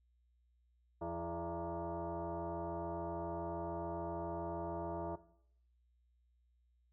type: tone with frequency modulation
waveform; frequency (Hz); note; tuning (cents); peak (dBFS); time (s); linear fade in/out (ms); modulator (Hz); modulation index
sine; 170; F3; -46; -38; 1.01-5.16; 10; 253; 3.1
effects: noise-tail reverb RT60 0.7 s tail -17 dB re dry + added 60 Hz sine -70 dBFS peak until 6.92 s